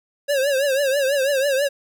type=tone with vibrato; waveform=square; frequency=550 Hz; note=C#5; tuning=14 cents flat; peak=-18 dBFS; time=0.28-1.69 s; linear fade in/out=20 ms; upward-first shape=triangle; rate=6.1 Hz; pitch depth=120 cents each way; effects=none